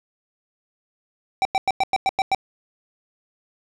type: tone bursts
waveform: square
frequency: 774 Hz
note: G5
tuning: 22 cents flat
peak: -17 dBFS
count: 8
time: 1.42-2.347 s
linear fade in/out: 0 ms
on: 31 ms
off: 97 ms
effects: low-pass 5000 Hz 12 dB/octave